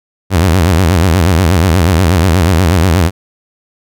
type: tone with vibrato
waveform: sawtooth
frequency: 87.5 Hz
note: F2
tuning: 4 cents sharp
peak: -3 dBFS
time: 0.3-3.11 s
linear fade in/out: 50 ms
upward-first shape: sine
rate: 8.3 Hz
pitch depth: 190 cents each way
effects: none